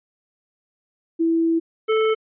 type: tone pair in turn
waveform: sine / square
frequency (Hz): 329.6 / 438.6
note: E4 / A4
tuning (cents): 0 / -6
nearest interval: perfect fourth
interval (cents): 494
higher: second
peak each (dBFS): -16 / -17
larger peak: first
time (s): 1.19-1.6 / 1.88-2.15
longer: first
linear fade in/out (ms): 20
effects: resampled to 8000 Hz